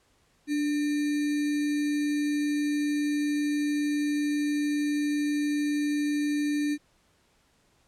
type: tone with sample-and-hold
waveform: sine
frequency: 293.7 Hz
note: D4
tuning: in tune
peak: -24 dBFS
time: 0.47-6.78 s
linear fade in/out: 50 ms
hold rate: 2100 Hz
effects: pink hiss -66 dBFS RMS until 7.87 s + low-pass 10000 Hz 12 dB/octave